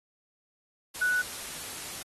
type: tone in noise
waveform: sine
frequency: 1480 Hz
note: F#6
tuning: in tune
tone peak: -23 dBFS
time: 1.01-1.22 s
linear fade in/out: 10 ms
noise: white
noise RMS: -39 dBFS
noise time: 0.94-2.03 s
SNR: +13 dB
effects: AAC 32 kbps